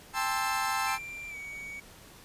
30% pulse chord, A minor seventh, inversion third, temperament equal with one note detuned, 794.9 / 880 / 1046.5 / 1318.5 Hz, G5 / A5 / C6 / E6, +24 / 0 / 0 / 0 cents, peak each -31 dBFS, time 0.13-0.99 s, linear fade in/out 50 ms
triangle tone with pitch glide, 2365 to 2250 Hz, D7 to C#7, +12 to +25 cents, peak -37 dBFS, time 0.87-1.8 s, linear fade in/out 5 ms, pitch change -87 cents, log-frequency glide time 1.29-1.37 s
effects pink hiss -52 dBFS RMS until 2.24 s + resampled to 32000 Hz

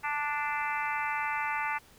harmonic tone, 293.7 Hz, D4, in tune, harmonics 3 / 4 / 5 / 6 / 7 / 8 / 9, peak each -33 / -37 / -37 / -40 / -36 / -41 / -41 dBFS, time 0.03-1.79 s, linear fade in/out 20 ms, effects pink hiss -58 dBFS RMS until 1.98 s

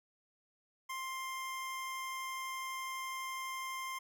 25% pulse tone, 1052 Hz, C6, 9 cents sharp, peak -35 dBFS, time 0.89-3.99 s, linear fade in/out 10 ms, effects none

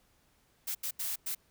blue noise bursts at uneven times, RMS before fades -35 dBFS, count 4, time 0.67-0.75 / 0.83-0.91 / 0.99-1.16 / 1.26-1.35 s, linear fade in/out 10 ms, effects pink hiss -69 dBFS RMS until 1.5 s

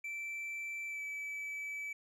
triangle tone with pitch glide, 2333 to 2301 Hz, D7 to D7, -12 to -36 cents, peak -37 dBFS, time 0.04-1.93 s, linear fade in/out 5 ms, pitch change -24 cents, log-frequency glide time 0.87-1.02 s, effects none

